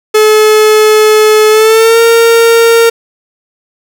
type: tone with pitch glide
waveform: 45% pulse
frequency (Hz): 430 to 460.9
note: A4 to A#4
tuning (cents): -40 to -20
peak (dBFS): -3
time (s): 0.14-2.9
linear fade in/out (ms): 10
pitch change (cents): +120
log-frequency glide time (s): 1.5-2
effects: none